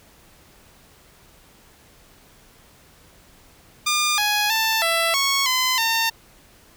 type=tone with pitch steps; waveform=10% pulse; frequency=1206 / 834 / 888 / 666 / 1104 / 1022 / 908 Hz; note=D6 / G#5 / A5 / E5 / C#6 / C6 / A#5; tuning=+46 / +7 / +16 / +18 / -7 / -41 / -46 cents; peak=-10 dBFS; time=3.86-6.1 s; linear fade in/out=10 ms; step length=320 ms; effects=pink hiss -52 dBFS RMS until 6.76 s